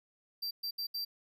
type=tone bursts at uneven times; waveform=square; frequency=4699 Hz; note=D8; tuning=in tune; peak=-35 dBFS; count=4; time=0.42-0.51 / 0.63-0.71 / 0.78-0.87 / 0.94-1.05 s; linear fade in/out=10 ms; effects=none